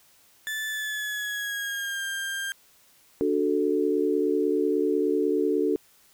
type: tone with pitch glide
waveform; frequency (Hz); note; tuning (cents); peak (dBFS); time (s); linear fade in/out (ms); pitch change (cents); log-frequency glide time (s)
35% pulse; 1749 to 1594.6; A6 to G6; -11 to +29; -27; 0.47-2.52; 0; -160; 0.68-2.04
type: chord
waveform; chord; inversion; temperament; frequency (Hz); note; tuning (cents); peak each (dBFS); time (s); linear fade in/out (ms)
sine; D major; none; equal; 293.7 / 370 / 440; D4 / F#4 / A4; 0 / 0 / 0; -26 / -26 / -25; 3.21-5.76; 0
effects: white hiss -59 dBFS RMS until 6.13 s